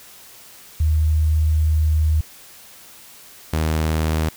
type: tone pair in turn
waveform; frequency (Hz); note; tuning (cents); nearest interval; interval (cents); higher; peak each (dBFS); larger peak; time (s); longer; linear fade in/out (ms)
sine / sawtooth; 77.78 / 78.82; D#2 / D#2; 0 / +23; unison; 23; second; -14; neither; 0.8-2.21 / 3.53-4.29; first; 5
effects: white hiss -44 dBFS RMS until 4.36 s